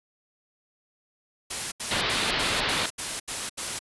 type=noise bursts; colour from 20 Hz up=white; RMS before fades=-31 dBFS; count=8; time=1.5-3.792 s; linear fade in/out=10 ms; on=220 ms; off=76 ms
type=low-pass noise; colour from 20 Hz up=white; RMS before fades=-27 dBFS; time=1.91-2.86 s; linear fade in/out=2 ms; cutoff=4500 Hz; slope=48 dB/octave
effects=resampled to 24000 Hz